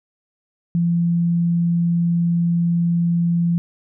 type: tone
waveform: sine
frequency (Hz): 170.7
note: F3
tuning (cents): -39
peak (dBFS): -15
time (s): 0.75-3.58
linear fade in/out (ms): 0
effects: none